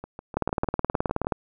two click trains, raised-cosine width 1 ms, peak -22 / -9 dBFS, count 9 / 19, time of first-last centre 0.04-1.247 / 0.37-1.322 s, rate 6.63 / 18.9 Hz, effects none

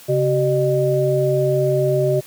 sine tone cluster, 137.3 / 380.4 / 608 Hz, C#3 / F#4 / D#5, -16 / +48 / -40 cents, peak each -19 dBFS, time 0.08-2.21 s, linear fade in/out 20 ms, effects white hiss -43 dBFS RMS until 2.26 s + high-pass 80 Hz 12 dB/octave

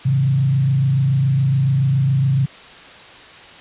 sine tone with frequency modulation, 134.6 Hz, C3, 49 cents sharp, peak -13 dBFS, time 0.05-2.46 s, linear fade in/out 10 ms, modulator 27.1 Hz, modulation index 0.58, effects white hiss -40 dBFS RMS until 3.6 s + resampled to 8000 Hz

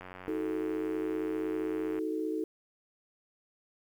click train, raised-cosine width 0.5 ms, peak -30 dBFS, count 183, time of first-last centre 0.01-1.988 s, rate 92 Hz
sine chord, D# diminished, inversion none, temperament equal with one note detuned, 314.7 / 370 / 440 Hz, D#4 / F#4 / A4, +20 / 0 / 0 cents, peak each -33 / -38 / -35 dBFS, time 0.28-2.44 s, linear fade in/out 0 ms
effects 10-bit

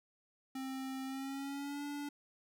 square tone with pitch glide, 264.6 to 288.5 Hz, C4 to D4, +20 to -31 cents, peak -40 dBFS, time 0.55-2.09 s, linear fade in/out 5 ms, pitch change +149 cents, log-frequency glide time 1.05-1.83 s, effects none

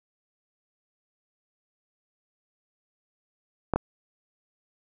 clicks, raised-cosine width 1 ms, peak -9 dBFS, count 2, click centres 3.737 / 3.76 s, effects none

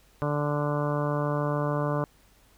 harmonic tone, 146.83 Hz, D3, in tune, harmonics 1 / 2 / 3 / 4 / 5 / 6 / 7 / 8 / 9 / 10, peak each -28 / -33 / -34 / -31 / -41 / -40 / -35 / -37 / -46 / -42 dBFS, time 0.22-2.04 s, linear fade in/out 0 ms, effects added 48 Hz sine -61 dBFS peak until 2.57 s + pink hiss -61 dBFS RMS until 2.57 s

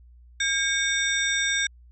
sine tone cluster, 1612 / 2224 / 3645 / 5720 / 7750 Hz, G6 / C#7 / A#7 / F8 / B8, +48 / +5 / -40 / +41 / -34 cents, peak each -26 / -29 / -27 / -31 / -33 dBFS, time 0.4-1.67 s, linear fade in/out 5 ms, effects added 60 Hz sine -48 dBFS peak until 1.91 s

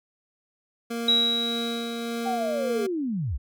25% pulse tone with tremolo, 233.1 Hz, A#3, in tune, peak -24 dBFS, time 0.9-2.87 s, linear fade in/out 10 ms, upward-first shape sine, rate 1.7 Hz, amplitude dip 25%
sine tone with exponential decay, 3866 Hz, B7, 38 cents flat, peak -16 dBFS, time 1.08-2.6 s, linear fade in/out 5 ms, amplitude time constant 330 ms
sine linear sweep, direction down, 784 to 49 Hz, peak -25 dBFS, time 2.25-3.38 s, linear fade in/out 20 ms
effects none

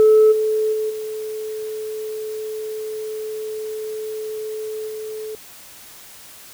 sine tone with level steps, 433.1 Hz, A4, 27 cents flat, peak -7 / -16 / -19 / -25 / -27 dBFS, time 0-5.35 s, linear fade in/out 0 ms, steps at 0.31 / 0.72 / 0.89 / 4.87 s, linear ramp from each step 20 ms, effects tanh soft clip ceiling -6 dBFS + white hiss -42 dBFS RMS until 6.53 s

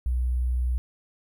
sine tone with sample-and-hold, 61.9 Hz, B1, 5 cents sharp, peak -22 dBFS, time 0.06-0.78 s, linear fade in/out 0 ms, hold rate 11025 Hz, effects none

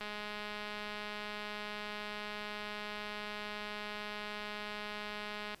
click train, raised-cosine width 0.3 ms, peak -26 dBFS, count 1158, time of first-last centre 0.01-5.546 s, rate 209 Hz, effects pink hiss -61 dBFS RMS until 5.6 s + resampled to 32000 Hz

